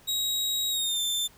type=tone with pitch glide; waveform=sawtooth; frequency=3812 to 3557 Hz; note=A#7 to A7; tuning=+38 to +18 cents; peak=-23 dBFS; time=0.07-1.28 s; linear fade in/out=20 ms; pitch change=-120 cents; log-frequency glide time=0.7-1.01 s; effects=pink hiss -56 dBFS RMS until 1.37 s